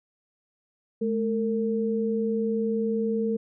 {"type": "tone pair together", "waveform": "sine", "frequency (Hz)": [214.8, 455.1], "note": ["A3", "A#4"], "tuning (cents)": [-41, -42], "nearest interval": "octave + minor second", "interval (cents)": 1299, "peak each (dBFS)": -26, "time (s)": [1.01, 3.37], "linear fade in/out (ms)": 10, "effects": []}